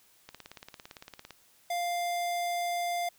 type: click train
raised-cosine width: 0.2 ms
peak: -27 dBFS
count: 19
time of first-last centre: 0.29-1.307 s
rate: 17.7 Hz
type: tone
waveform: square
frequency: 698.5 Hz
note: F5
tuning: in tune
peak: -30 dBFS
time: 1.7-3.09 s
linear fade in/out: 5 ms
effects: white hiss -63 dBFS RMS until 3.18 s